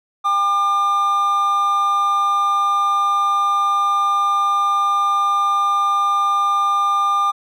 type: tone pair together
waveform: triangle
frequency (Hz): 800.9 / 1200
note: G5 / D6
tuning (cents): +37 / +37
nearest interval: perfect fifth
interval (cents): 700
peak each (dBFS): -22 / -13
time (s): 0.24-7.32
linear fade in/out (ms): 20
effects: none